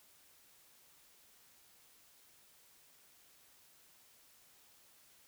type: silence
effects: white hiss -65 dBFS RMS until 5.27 s